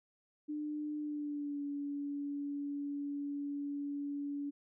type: tone with pitch glide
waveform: sine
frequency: 299.5 to 285.6 Hz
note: D4 to D4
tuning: +34 to -48 cents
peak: -36 dBFS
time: 0.48-4.51 s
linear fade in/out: 20 ms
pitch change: -82 cents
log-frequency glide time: 0.99-1.62 s
effects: none